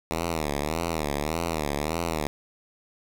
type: tone with vibrato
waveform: 5% pulse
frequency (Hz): 77.78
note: D#2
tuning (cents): 0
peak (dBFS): -15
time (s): 0.11-2.27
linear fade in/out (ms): 0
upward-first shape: sine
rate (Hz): 1.7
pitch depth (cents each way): 150
effects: none